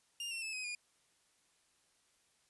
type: tone with pitch steps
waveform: sawtooth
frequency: 2809 / 2710 / 2615 / 2523 / 2434 Hz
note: F7 / E7 / E7 / D#7 / D#7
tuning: +9 / +47 / -15 / +23 / -39 cents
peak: -36 dBFS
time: 0.2-0.75 s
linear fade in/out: 2 ms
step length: 110 ms
effects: white hiss -73 dBFS RMS until 2.49 s + resampled to 24000 Hz